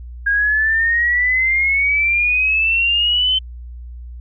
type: exponential sweep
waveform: sine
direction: up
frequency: 1620 to 3081 Hz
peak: -13 dBFS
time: 0.26-3.39 s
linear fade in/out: 10 ms
effects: added 60 Hz sine -30 dBFS peak until 4.2 s